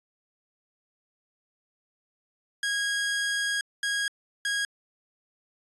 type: tone bursts at uneven times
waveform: sawtooth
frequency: 1642 Hz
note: G#6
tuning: 20 cents flat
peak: -22 dBFS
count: 3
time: 2.63-3.61 / 3.83-4.08 / 4.45-4.65 s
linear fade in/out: 2 ms
effects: resampled to 24000 Hz